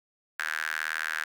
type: tone with high-pass filter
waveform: sawtooth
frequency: 78.6 Hz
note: D#2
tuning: 18 cents sharp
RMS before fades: -32 dBFS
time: 0.39-1.24 s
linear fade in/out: 5 ms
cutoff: 1600 Hz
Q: 6.8
effects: none